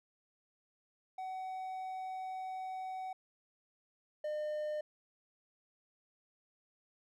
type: tone pair in turn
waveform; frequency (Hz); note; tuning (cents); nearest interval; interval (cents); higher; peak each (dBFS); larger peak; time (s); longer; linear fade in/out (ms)
triangle; 752 / 605; F#5 / D#5; +28 / -49; major third; 377; first; -37 / -33; second; 1.18-3.13 / 4.24-4.81; first; 5
effects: none